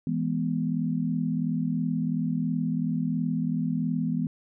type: chord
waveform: sine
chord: E major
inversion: none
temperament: equal with one note detuned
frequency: 164.81 / 207.7 / 246.2 Hz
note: E3 / G#3 / B3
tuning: 0 / 0 / -5 cents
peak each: -28 / -31 / -28 dBFS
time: 0.07-4.27 s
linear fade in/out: 2 ms
effects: none